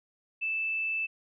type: tone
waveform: sine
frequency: 2637 Hz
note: E7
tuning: in tune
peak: -28 dBFS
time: 0.41-1.07 s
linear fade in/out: 20 ms
effects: none